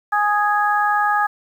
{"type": "harmonic tone", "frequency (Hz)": 415.3, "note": "G#4", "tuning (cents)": 0, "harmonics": [2, 3, 4], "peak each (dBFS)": [-18, -20, -21], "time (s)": [0.12, 1.27], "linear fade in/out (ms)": 10, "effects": ["8-bit"]}